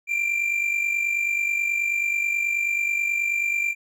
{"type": "tone with amplitude modulation", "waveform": "triangle", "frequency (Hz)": 2369, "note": "D7", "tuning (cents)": 14, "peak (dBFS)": -17, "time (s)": [0.07, 3.75], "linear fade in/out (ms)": 50, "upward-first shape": "sine", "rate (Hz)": 49.3, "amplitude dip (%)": 60, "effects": []}